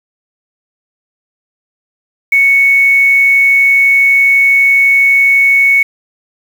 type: tone with quantisation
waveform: sine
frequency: 2217 Hz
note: C#7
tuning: in tune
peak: -5 dBFS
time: 2.32-5.83 s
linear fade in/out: 5 ms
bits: 5
effects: none